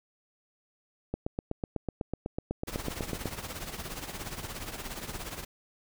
click train, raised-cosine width 2 ms, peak -18 dBFS, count 18, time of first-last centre 1.14-3.257 s, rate 8.03 Hz
pink noise with tremolo, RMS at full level -36 dBFS, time 2.67-5.45 s, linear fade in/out 10 ms, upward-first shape triangle, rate 17 Hz, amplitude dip 75%
effects none

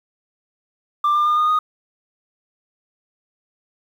sine tone with pitch steps, 1184 / 1197.8 / 1211.7 / 1225.8 / 1240 Hz, D6 / D6 / D#6 / D#6 / D#6, +14 / +34 / -46 / -26 / -6 cents, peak -12 dBFS, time 1.04-1.59 s, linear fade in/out 5 ms, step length 110 ms, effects tanh soft clip ceiling -13 dBFS + 8-bit

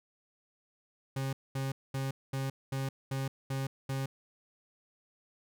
40% pulse tone bursts, 134.8 Hz, C#3, 48 cents flat, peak -31 dBFS, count 8, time 1.16-4.06 s, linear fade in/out 5 ms, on 170 ms, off 220 ms, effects none

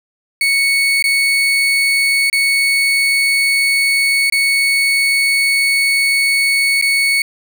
35% pulse tone with dropouts, 2217 Hz, C#7, in tune, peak -10 dBFS, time 0.41-7.22 s, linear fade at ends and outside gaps 2 ms, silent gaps 1.025-1.04 / 2.299-2.328 / 4.299-4.323 / 6.814-6.823 s, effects none

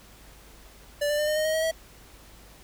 square tone with pitch steps, 583 / 591.8 / 600.8 / 609.9 / 619.1 / 628.5 / 638 / 647.6 Hz, D5 / D5 / D5 / D#5 / D#5 / D#5 / D#5 / E5, -13 / +13 / +39 / -35 / -9 / +17 / +43 / -31 cents, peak -24 dBFS, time 1.01-1.714 s, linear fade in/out 10 ms, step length 88 ms, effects added 50 Hz sine -52 dBFS peak until 2.63 s + pink hiss -52 dBFS RMS until 2.63 s

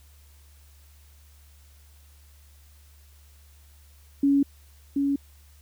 sine tone pair in turn, 280 / 280 Hz, C#4 / C#4, +18 / +18 cents, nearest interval unison, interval 0 cents, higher neither, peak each -17 / -21 dBFS, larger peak first, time 4.23-4.43 / 4.96-5.16 s, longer neither, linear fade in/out 5 ms, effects added 72 Hz sine -51 dBFS peak until 5.61 s + white hiss -60 dBFS RMS until 5.61 s

